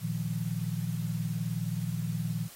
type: chord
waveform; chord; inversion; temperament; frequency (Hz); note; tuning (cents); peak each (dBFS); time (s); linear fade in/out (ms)
sine; Bb suspended fourth; none; equal; 116.54 / 155.56 / 174.61; Bb2 / Eb3 / F3; 0 / 0 / 0; -34; 0-2.49; 50
effects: white hiss -50 dBFS RMS until 2.55 s + AAC 48 kbps